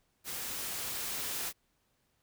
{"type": "noise with level ramp", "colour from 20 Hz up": "white", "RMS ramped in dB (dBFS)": [-39, -36], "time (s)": [0.24, 1.53], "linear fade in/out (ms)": 50, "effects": ["pink hiss -75 dBFS RMS until 2.22 s"]}